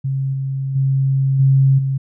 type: tone with level steps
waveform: sine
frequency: 135.1 Hz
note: C#3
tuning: 44 cents flat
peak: -17 / -19 / -13 / -9 / -16 dBFS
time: 0.04-1.98 s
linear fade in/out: 10 ms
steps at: 0.33 / 0.75 / 1.39 / 1.78 s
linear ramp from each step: 10 ms
effects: none